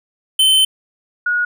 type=tone pair in turn; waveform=square / sine; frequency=3073 / 1450.3 Hz; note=G7 / F#6; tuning=-35 / -35 cents; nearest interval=octave + minor second; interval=1300 cents; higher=first; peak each=-10 / -14 dBFS; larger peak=first; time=0.39-0.65 / 1.26-1.45 s; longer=first; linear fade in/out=5 ms; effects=none